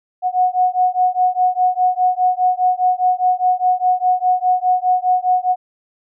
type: beating tone pair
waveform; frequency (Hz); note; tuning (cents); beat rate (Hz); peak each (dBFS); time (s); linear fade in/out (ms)
sine; 730 / 734.9; F#5 / F#5; -24 / -12; 4.9; -16; 0.22-5.56; 50
effects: none